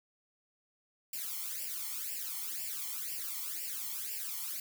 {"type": "noise with flanger", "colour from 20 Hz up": "blue", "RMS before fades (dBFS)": -39, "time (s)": [1.13, 4.6], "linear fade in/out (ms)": 2, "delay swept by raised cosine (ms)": [0.39, 0.95], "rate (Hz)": 2, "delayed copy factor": 1, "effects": []}